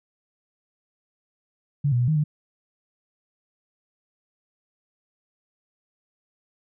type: tone with pitch steps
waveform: sine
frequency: 143.1 / 121.7 / 122.8 / 155.9 / 150.3 Hz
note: D3 / B2 / B2 / D#3 / D3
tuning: -45 / -25 / -9 / +4 / +40 cents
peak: -18 dBFS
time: 1.84-2.24 s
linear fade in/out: 10 ms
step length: 80 ms
effects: none